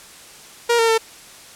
sawtooth tone with pitch steps, 472.1 / 456.1 / 449.2 Hz, A#4 / A#4 / A4, +22 / -38 / +36 cents, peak -10 dBFS, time 0.69-0.981 s, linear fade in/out 10 ms, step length 97 ms, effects white hiss -42 dBFS RMS until 1.55 s + low-pass 10000 Hz 12 dB/octave

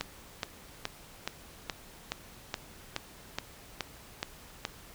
click train, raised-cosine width 0.2 ms, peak -14 dBFS, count 12, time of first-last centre 0.01-4.651 s, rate 2.37 Hz, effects pink hiss -52 dBFS RMS until 4.94 s

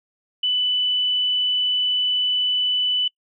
sine tone, 2988 Hz, F#7, 16 cents sharp, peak -18 dBFS, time 0.43-3.08 s, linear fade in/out 5 ms, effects noise-tail reverb RT60 0.1 s tail -25 dB re dry

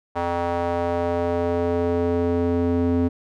square tone with band-pass filter sweep, 86.3 Hz, F2, 20 cents flat, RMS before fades -22 dBFS, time 0.15-3.09 s, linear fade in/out 20 ms, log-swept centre 810 to 300 Hz, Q 1.9, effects none

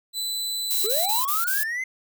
sawtooth tone, 3997 Hz, B7, 20 cents sharp, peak -23 dBFS, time 0.13-1.24 s, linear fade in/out 50 ms
violet noise bursts, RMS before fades -25 dBFS, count 5, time 0.7-1.638 s, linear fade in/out 10 ms, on 170 ms, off 22 ms
triangle linear sweep, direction up, 381.3 to 2093 Hz, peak -24 dBFS, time 0.84-1.84 s, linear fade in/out 5 ms
effects none

